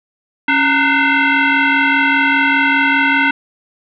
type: tone with frequency modulation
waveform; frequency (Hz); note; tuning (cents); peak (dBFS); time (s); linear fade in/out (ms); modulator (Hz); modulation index
sine; 276.5; C#4; -4; -10; 0.48-3.31; 5; 598; 3.9
effects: none